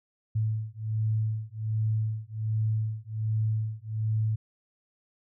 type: beating tone pair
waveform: sine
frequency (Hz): 108.7 / 110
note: A2 / A2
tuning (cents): -21 / 0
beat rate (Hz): 1.3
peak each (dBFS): -29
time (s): 0.35-4.36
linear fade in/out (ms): 10
effects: none